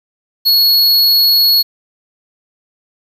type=tone; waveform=square; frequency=4346 Hz; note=C#8; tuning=35 cents flat; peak=-8 dBFS; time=0.45-1.63 s; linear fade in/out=20 ms; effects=7-bit